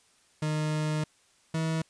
40% pulse tone pair in turn, 153.6 / 160.91 Hz, D#3 / E3, -22 / -41 cents, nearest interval minor second, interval 81 cents, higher second, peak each -26 / -26 dBFS, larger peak neither, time 0.42-1.04 / 1.54-1.82 s, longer first, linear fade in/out 5 ms, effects white hiss -64 dBFS RMS until 1.89 s + resampled to 22050 Hz

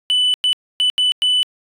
sine tone bursts at uneven times, 2990 Hz, F#7, 17 cents sharp, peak -10 dBFS, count 5, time 0.1-0.34 / 0.44-0.53 / 0.8-0.9 / 0.98-1.12 / 1.22-1.43 s, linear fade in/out 0 ms, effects tanh soft clip ceiling -12 dBFS

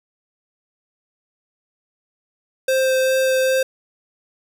square tone with vibrato, 523.3 Hz, C5, in tune, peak -16 dBFS, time 2.68-3.63 s, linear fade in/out 5 ms, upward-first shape sine, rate 2.5 Hz, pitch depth 8 cents each way, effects 9-bit

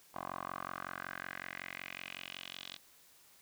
10% pulse tone with band-pass filter sweep, 45.37 Hz, F#1, 33 cents flat, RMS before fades -45 dBFS, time 0.14-2.77 s, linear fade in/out 10 ms, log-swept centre 930 to 3700 Hz, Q 3.4, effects white hiss -63 dBFS RMS until 3.41 s

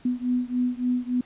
sine beating tone pair, 246.8 / 250.3 Hz, B3 / B3, -1 / +23 cents, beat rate 3.5 Hz, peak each -25 / -26 dBFS, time 0.05-1.21 s, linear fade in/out 5 ms, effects pink hiss -54 dBFS RMS until 1.25 s + resampled to 8000 Hz

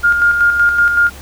sine tone with tremolo, 1413 Hz, F6, 20 cents sharp, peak -7 dBFS, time 0.03-1.1 s, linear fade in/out 20 ms, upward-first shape square, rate 5.3 Hz, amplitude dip 45%, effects added 69 Hz sine -33 dBFS peak until 1.21 s + pink hiss -36 dBFS RMS until 1.21 s

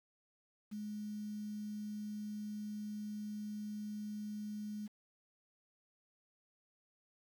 sine tone with quantisation, 210 Hz, G#3, 19 cents sharp, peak -40 dBFS, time 0.71-4.88 s, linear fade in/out 20 ms, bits 10, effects none

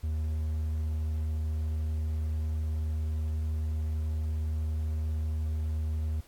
triangle tone, 77.78 Hz, D#2, in tune, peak -26 dBFS, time 0.03-6.21 s, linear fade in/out 10 ms, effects pink hiss -59 dBFS RMS until 6.27 s + AAC 64 kbps

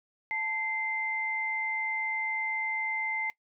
sine tone pair together, 880 / 2082 Hz, A5 / C7, 0 / -9 cents, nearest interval octave + minor third, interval 1491 cents, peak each -36 / -30 dBFS, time 0.31-3.3 s, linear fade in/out 0 ms, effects noise-tail reverb RT60 0.1 s tail -21 dB re dry

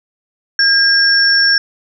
sine tone pair together, 1617 / 5439 Hz, G#6 / F8, -47 / -47 cents, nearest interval octave + major sixth, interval 2100 cents, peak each -11 dBFS, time 0.59-1.58 s, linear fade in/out 2 ms, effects none

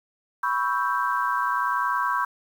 sine chord, C# half-diminished seventh, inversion third, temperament equal, 987.8 / 1108.7 / 1318.5 / 1568 Hz, B5 / C#6 / E6 / G6, 0 / 0 / 0 / 0 cents, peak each -26 / -26 / -31 / -28 dBFS, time 0.43-2.25 s, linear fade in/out 5 ms, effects 8-bit

